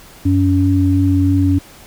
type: tone pair together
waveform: sine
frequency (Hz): 92.91 / 281.8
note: F#2 / C#4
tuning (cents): +8 / +29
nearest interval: octave + perfect fifth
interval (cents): 1921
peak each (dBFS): -13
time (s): 0.25-1.59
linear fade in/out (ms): 10
effects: pink hiss -41 dBFS RMS until 1.86 s